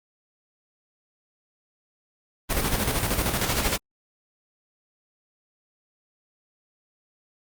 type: noise with tremolo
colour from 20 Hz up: pink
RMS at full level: -23 dBFS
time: 2.49-3.78 s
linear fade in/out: 20 ms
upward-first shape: square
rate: 13 Hz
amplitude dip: 45%
effects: Opus 32 kbps